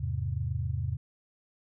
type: chord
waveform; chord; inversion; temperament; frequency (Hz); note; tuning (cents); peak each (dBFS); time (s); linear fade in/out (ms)
sine; E augmented; none; equal; 82.41 / 103.83 / 130.81; E2 / G#2 / B#2; 0 / 0 / 0; -33; 0-0.97; 10
effects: none